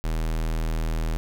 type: tone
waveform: square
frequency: 40.1 Hz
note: E1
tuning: 47 cents flat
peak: -24 dBFS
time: 0.04-1.17 s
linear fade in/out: 0 ms
effects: none